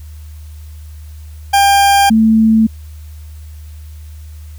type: tone pair in turn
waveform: 40% pulse / sine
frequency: 798 / 221.4 Hz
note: G5 / A3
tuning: +31 / +11 cents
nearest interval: octave + minor seventh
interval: 2220 cents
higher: first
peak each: -6 dBFS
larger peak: neither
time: 1.53-2.1 / 2.1-2.67 s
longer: neither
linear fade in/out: 10 ms
effects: added 76 Hz sine -29 dBFS peak until 4.58 s + white hiss -48 dBFS RMS until 4.58 s